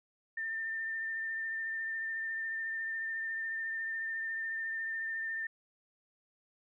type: tone with vibrato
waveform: sine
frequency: 1800 Hz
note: A6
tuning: 39 cents sharp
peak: -34 dBFS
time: 0.37-5.47 s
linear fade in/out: 5 ms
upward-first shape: triangle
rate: 14 Hz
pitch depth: 19 cents each way
effects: none